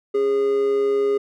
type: tone with amplitude modulation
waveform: triangle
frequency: 410 Hz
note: G#4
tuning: 22 cents flat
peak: -13 dBFS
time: 0.14-1.18 s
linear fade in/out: 10 ms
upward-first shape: sine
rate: 132 Hz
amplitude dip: 40%
effects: none